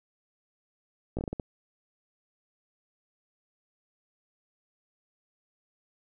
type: slowing click train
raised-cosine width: 2 ms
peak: -19 dBFS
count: 7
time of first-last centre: 1.17-1.398 s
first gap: 17 ms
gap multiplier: 1.32
effects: none